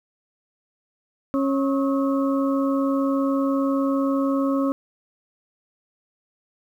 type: harmonic tone with a mistuned harmonic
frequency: 273.5 Hz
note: C#4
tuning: 23 cents flat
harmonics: 1 / 2 / 4 / 5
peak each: -20 / -26 / -31 / -34 dBFS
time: 1.34-4.72 s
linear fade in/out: 0 ms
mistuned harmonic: 5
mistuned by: -110 cents
effects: 9-bit